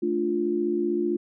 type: chord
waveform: sine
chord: D minor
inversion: second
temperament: equal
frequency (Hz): 220 / 293.7 / 349.2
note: A3 / D4 / F4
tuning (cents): 0 / 0 / 0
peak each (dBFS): -30 / -29 / -24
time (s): 0.02-1.17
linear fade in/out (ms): 10
effects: none